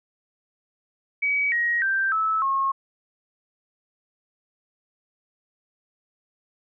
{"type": "tone with pitch steps", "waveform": "sine", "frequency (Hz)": [2272, 1888.6, 1569.9, 1304.9, 1084.7], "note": ["C#7", "A#6", "G6", "E6", "C#6"], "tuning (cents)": [42, 22, 2, -18, -38], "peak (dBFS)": -20, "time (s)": [1.22, 2.72], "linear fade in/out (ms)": 10, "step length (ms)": 300, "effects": []}